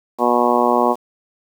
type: harmonic tone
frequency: 121.4 Hz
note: B2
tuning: 29 cents flat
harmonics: 2 / 3 / 4 / 5 / 6 / 7 / 8 / 9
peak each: -21 / -21 / -21 / -21 / -21 / -21 / -21 / -21 dBFS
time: 0.18-0.96 s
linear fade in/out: 50 ms
effects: 7-bit